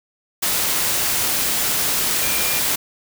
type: tone in noise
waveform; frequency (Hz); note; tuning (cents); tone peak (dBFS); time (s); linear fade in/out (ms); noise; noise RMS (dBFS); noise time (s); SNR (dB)
sine; 2396; D7; +34; -29; 2.22-2.6; 10; white; -20; 0.42-2.76; -12
effects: none